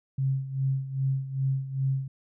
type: tone with tremolo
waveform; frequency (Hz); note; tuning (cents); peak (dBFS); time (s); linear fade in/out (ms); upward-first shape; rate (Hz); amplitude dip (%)
sine; 134.5; C3; +48; -22; 0.18-2.08; 5; sine; 2.5; 75
effects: none